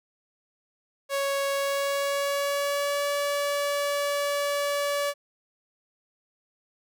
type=tone with pitch glide; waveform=sawtooth; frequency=555 to 573.2 Hz; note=C#5 to D5; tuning=+2 to -42 cents; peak=-21 dBFS; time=1.09-5.14 s; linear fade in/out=50 ms; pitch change=+56 cents; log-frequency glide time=1.51-3.07 s; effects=none